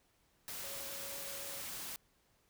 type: tone in noise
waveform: sine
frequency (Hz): 554.4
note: C#5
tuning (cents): 0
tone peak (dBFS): -52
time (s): 0.64-1.61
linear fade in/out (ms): 0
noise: white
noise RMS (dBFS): -44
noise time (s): 0.48-1.96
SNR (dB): -11
effects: pink hiss -73 dBFS RMS until 2.49 s